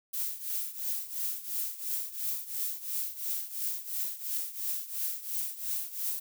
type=noise with tremolo; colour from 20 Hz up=violet; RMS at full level=-31 dBFS; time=0.13-6.2 s; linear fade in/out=10 ms; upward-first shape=triangle; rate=2.9 Hz; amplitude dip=85%; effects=none